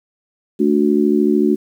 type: harmonic tone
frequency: 73.42 Hz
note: D2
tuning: in tune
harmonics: 3 / 4 / 5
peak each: -16 / -16 / -16 dBFS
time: 0.59-1.56 s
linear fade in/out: 20 ms
effects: 8-bit